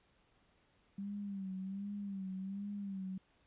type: tone with vibrato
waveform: sine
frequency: 196 Hz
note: G3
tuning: in tune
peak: -39 dBFS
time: 0.98-3.18 s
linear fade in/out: 5 ms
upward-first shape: sine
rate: 1.3 Hz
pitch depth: 72 cents each way
effects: pink hiss -72 dBFS RMS until 3.46 s + resampled to 8000 Hz